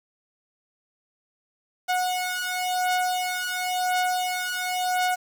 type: beating tone pair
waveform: sawtooth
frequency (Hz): 730 / 730.95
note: F#5 / F#5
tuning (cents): -24 / -21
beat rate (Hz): 0.95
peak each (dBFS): -23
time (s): 1.88-5.16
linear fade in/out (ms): 20
effects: 8-bit